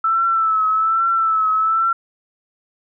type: tone with vibrato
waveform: sine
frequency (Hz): 1318.5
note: E6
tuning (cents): 0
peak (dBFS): -14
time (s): 0.04-1.93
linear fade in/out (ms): 5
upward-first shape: triangle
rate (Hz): 1.2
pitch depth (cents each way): 54
effects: none

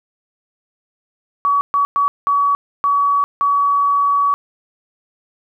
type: tone bursts at uneven times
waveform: sine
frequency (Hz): 1134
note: C#6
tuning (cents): +39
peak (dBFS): -12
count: 6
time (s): 1.45-1.61 / 1.74-1.85 / 1.96-2.08 / 2.27-2.55 / 2.84-3.24 / 3.41-4.34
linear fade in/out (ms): 0
effects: 9-bit

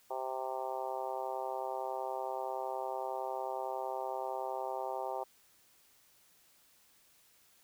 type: harmonic tone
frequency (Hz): 130.81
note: C3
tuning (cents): 0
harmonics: 3 / 4 / 5 / 6 / 7 / 8 / 9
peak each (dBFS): -44 / -42 / -42 / -40 / -42 / -51 / -51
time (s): 0.1-5.24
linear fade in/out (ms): 10
effects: white hiss -66 dBFS RMS until 7.63 s

